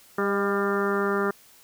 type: harmonic tone with a mistuned harmonic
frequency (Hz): 199.6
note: G3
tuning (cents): +32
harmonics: 1 / 2 / 3 / 4 / 5 / 6 / 7 / 8 / 9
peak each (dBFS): -29 / -25 / -35 / -37 / -36 / -30 / -31 / -39 / -37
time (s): 0.18-1.31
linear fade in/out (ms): 5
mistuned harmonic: 3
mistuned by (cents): +32
effects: white hiss -54 dBFS RMS until 1.63 s